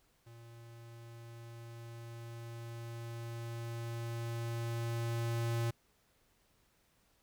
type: tone with level ramp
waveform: square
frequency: 116.4 Hz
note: A#2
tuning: 2 cents flat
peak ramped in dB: -53 to -32 dBFS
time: 0.26-5.71 s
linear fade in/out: 10 ms
effects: pink hiss -72 dBFS RMS until 7.22 s